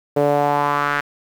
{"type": "tone with band-pass filter sweep", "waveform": "sawtooth", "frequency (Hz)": 144.7, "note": "D3", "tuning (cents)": -25, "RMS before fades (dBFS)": -18, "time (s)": [0.16, 1.01], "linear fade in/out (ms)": 10, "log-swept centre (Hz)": [500, 1600], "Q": 3, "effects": ["7-bit"]}